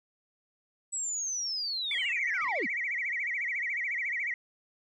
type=linear sweep; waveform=sine; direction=down; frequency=7902 to 164.81 Hz; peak=-30 dBFS; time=0.92-2.67 s; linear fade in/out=20 ms
type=tone with vibrato; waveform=sine; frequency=2093 Hz; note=C7; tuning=in tune; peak=-29 dBFS; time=1.91-4.34 s; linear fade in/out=2 ms; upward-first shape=sine; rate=14 Hz; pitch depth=190 cents each way
effects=tanh soft clip ceiling -22 dBFS